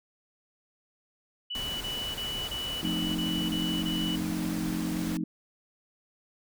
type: tone bursts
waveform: sine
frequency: 2960 Hz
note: F#7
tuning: in tune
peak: -32 dBFS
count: 8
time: 1.5-4.162 s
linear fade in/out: 10 ms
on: 310 ms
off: 26 ms
type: noise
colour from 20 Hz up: pink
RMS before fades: -39 dBFS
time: 1.55-5.17 s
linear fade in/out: 0 ms
type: chord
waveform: sine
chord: F dominant seventh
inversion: none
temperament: equal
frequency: 174.61 / 220 / 261.6 / 311.1 Hz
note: F3 / A3 / C4 / Eb4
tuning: 0 / 0 / 0 / 0 cents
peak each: -33 / -35 / -37 / -33 dBFS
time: 2.83-5.24 s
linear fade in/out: 2 ms
effects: none